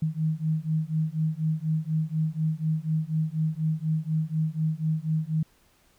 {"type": "beating tone pair", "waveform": "sine", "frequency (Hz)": [155.56, 159.66], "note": ["D#3", "D#3"], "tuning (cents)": [0, 45], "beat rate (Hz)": 4.1, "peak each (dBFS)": -27, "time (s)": [0.02, 5.43], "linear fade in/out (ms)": 5, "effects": ["pink hiss -63 dBFS RMS until 5.98 s"]}